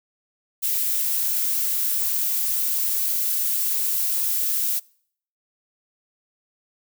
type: noise with high-pass filter sweep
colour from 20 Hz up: violet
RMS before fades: -23 dBFS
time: 0.62-4.8 s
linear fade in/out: 20 ms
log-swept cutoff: 1900 to 270 Hz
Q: 1.2
effects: noise-tail reverb RT60 0.6 s tail -25 dB re dry